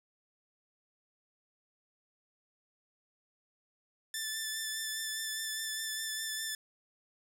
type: tone with vibrato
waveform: 10% pulse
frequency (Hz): 1760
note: A6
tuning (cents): 0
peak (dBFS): -26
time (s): 4.14-6.55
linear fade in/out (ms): 2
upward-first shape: sine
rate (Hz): 4.9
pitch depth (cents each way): 20
effects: none